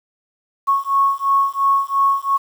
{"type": "beating tone pair", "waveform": "sine", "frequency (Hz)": [1100, 1102.9], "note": ["C#6", "C#6"], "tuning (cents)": [-14, -9], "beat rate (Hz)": 2.9, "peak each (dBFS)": -17, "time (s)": [0.67, 2.38], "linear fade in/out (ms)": 20, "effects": ["7-bit"]}